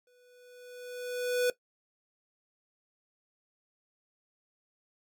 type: tone with exponential growth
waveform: square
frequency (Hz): 493.9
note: B4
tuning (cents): 0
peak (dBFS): -24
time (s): 0.07-1.5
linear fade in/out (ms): 2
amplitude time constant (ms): 310
effects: noise-tail reverb RT60 0.1 s tail -17 dB re dry